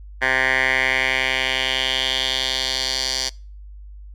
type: tone with band-pass filter sweep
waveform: 10% pulse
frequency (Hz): 130.81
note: C3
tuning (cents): 0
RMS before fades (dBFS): -21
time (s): 0.21-3.3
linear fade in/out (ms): 20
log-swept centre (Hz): 1700 to 5000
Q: 3.2
effects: noise-tail reverb RT60 0.4 s tail -26 dB re dry + added 50 Hz sine -36 dBFS peak until 4.14 s